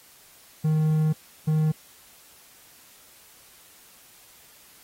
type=tone bursts at uneven times; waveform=triangle; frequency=155.56 Hz; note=D#3; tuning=in tune; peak=-17 dBFS; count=2; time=0.64-1.13 / 1.47-1.72 s; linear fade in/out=10 ms; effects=white hiss -53 dBFS RMS until 4.83 s + AAC 48 kbps